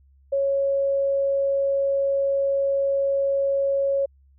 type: tone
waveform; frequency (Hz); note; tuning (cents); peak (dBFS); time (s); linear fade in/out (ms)
sine; 552; C#5; -7; -19; 0.32-4.06; 10
effects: added 68 Hz sine -53 dBFS peak until 4.38 s